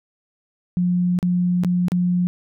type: tone with dropouts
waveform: sine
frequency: 178.2 Hz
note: F3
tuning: 35 cents sharp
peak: -16 dBFS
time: 0.77-2.27 s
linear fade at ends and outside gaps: 0 ms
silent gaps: 1.189-1.228 / 1.636-1.647 / 1.883-1.919 s
effects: none